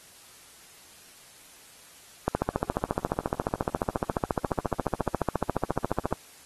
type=click train; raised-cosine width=1 ms; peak=-11 dBFS; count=56; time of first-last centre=2.28-6.126 s; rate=14.3 Hz; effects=white hiss -52 dBFS RMS until 6.45 s + AAC 32 kbps